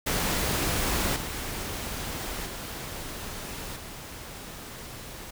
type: noise with level steps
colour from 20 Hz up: pink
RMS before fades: -27 / -34 / -37 / -41 dBFS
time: 0.06-5.31 s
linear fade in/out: 10 ms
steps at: 1.16 / 2.46 / 3.76 s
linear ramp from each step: 2 ms
effects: none